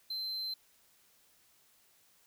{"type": "tone", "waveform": "triangle", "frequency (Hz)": 4100, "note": "C8", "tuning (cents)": -36, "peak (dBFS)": -34, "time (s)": [0.1, 0.54], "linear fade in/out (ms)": 5, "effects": ["white hiss -67 dBFS RMS until 2.26 s"]}